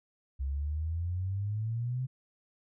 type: exponential sweep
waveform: sine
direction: up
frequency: 66 to 131.1 Hz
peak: -30 dBFS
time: 0.39-2.07 s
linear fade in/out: 20 ms
effects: none